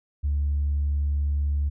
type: tone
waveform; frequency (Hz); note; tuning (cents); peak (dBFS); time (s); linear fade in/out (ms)
sine; 72.1; D2; -31; -20; 0.23-1.7; 20
effects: tanh soft clip ceiling -18 dBFS